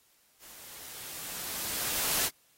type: noise with level ramp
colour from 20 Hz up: white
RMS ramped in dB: -51 to -27 dBFS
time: 0.39-2.3 s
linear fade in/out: 50 ms
effects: white hiss -66 dBFS RMS until 2.57 s + AAC 48 kbps